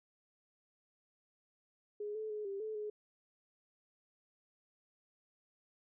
sine tone with pitch steps, 416.4 / 434.4 / 423.1 / 394.9 / 434.6 / 421.6 Hz, G#4 / A4 / G#4 / G4 / A4 / G#4, +5 / -22 / +32 / +13 / -21 / +26 cents, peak -38 dBFS, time 2-2.9 s, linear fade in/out 5 ms, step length 150 ms, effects none

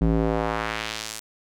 square tone with band-pass filter sweep, 55 Hz, A1, in tune, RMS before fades -25 dBFS, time 0.01-1.2 s, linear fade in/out 5 ms, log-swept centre 190 to 9200 Hz, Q 0.98, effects none

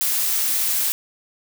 blue noise, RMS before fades -21 dBFS, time 0.01-0.92 s, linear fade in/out 0 ms, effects none

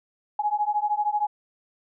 sine beating tone pair, 830.6 / 843.6 Hz, G#5 / G#5, 0 / +27 cents, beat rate 13 Hz, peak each -25 dBFS, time 0.39-1.27 s, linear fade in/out 5 ms, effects none

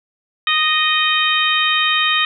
harmonic tone, 620 Hz, D#5, 6 cents flat, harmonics 2 / 3 / 4 / 5 / 6, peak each -20 / -20 / -20 / -20 / -20 dBFS, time 0.47-2.25 s, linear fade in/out 2 ms, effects none

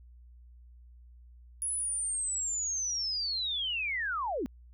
sine linear sweep, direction down, 10460 to 213.8 Hz, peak -30 dBFS, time 1.62-4.46 s, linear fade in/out 0 ms, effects added 60 Hz sine -51 dBFS peak until 4.73 s

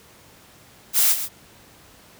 blue noise with echo, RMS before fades -17 dBFS, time 0.93-1.16 s, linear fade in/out 50 ms, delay 130 ms, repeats 1, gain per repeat -10 dB, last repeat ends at 1.29 s, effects pink hiss -50 dBFS RMS until 2.19 s + high-pass 60 Hz 12 dB/octave

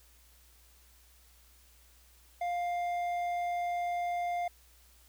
sine tone with hard clipping, 702 Hz, F5, 9 cents sharp, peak -32 dBFS, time 2.41-4.48 s, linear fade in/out 5 ms, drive 6 dB, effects added 60 Hz sine -61 dBFS peak until 5.08 s + white hiss -63 dBFS RMS until 5.08 s

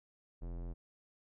square tone with low-pass filter, 42.99 Hz, F1, 27 cents flat, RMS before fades -42 dBFS, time 0.41-0.74 s, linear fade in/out 20 ms, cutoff 610 Hz, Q 0.72, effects none

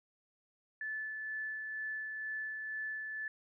sine tone with tremolo, 1741 Hz, A6, 19 cents flat, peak -36 dBFS, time 0.81-3.28 s, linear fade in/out 2 ms, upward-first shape sine, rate 2.1 Hz, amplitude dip 30%, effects none

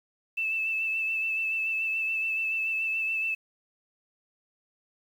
sine tone with vibrato, 2637 Hz, E7, in tune, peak -26 dBFS, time 0.37-3.35 s, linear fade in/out 10 ms, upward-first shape sine, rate 7 Hz, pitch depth 24 cents each way, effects 9-bit

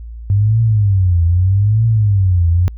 sine tone with vibrato, 98 Hz, G2, in tune, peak -9 dBFS, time 0.3-2.68 s, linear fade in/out 0 ms, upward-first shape triangle, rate 0.8 Hz, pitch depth 280 cents each way, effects added 57 Hz sine -27 dBFS peak until 2.77 s

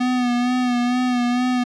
square tone with vibrato, 246.9 Hz, B3, in tune, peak -18 dBFS, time 0-1.64 s, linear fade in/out 10 ms, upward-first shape sine, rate 2.2 Hz, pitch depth 36 cents each way, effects low-pass 5000 Hz 12 dB/octave

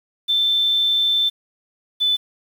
sine tone pair in turn, 3544 / 3503 Hz, A7 / A7, +12 / -8 cents, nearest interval unison, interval 20 cents, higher first, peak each -15 dBFS, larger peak neither, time 0.28-1.3 / 2-2.17 s, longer first, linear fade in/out 20 ms, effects 7-bit

